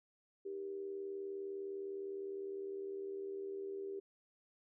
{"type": "tone with amplitude modulation", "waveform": "sine", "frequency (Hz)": 393, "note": "G4", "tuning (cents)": 4, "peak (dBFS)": -38, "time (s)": [0.45, 4], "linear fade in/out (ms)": 10, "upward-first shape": "sine", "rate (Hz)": 79.8, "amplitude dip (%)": 55, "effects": []}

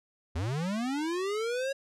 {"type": "linear sweep", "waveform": "square", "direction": "up", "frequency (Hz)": [74, 554.4], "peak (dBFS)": -30, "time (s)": [0.35, 1.73], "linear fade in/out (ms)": 10, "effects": ["low-pass 8000 Hz 12 dB/octave"]}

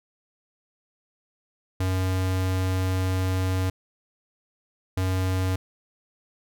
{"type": "tone bursts at uneven times", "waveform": "square", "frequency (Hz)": 93.3, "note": "F#2", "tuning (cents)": 15, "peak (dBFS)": -23, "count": 2, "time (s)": [[1.8, 3.7], [4.97, 5.56]], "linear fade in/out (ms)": 5, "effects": []}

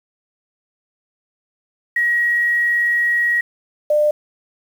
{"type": "tone pair in turn", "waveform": "sine", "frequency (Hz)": [1901, 598.8], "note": ["A#6", "D5"], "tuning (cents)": [33, 33], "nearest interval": "octave + minor sixth", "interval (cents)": 2000, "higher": "first", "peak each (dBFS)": [-14, -12], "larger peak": "second", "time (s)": [[1.96, 3.41], [3.9, 4.11]], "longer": "first", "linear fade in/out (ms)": 5, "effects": ["7-bit"]}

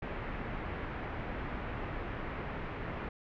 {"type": "low-pass noise", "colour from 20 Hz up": "pink", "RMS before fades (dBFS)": -39, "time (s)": [0.02, 3.09], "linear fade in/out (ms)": 5, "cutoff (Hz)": 2300, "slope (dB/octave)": 24, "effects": []}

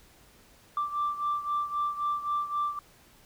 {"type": "beating tone pair", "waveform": "sine", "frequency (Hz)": [1174.7, 1178.5], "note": ["D6", "D6"], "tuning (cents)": [0, 6], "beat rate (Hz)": 3.8, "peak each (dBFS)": [-28, -32], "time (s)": [0.77, 2.79], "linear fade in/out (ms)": 2, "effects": ["tanh soft clip ceiling -22 dBFS", "pink hiss -58 dBFS RMS until 3.25 s"]}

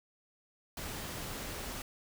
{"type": "noise", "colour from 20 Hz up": "pink", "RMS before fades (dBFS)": -41, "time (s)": [0.77, 1.82], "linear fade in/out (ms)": 2, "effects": []}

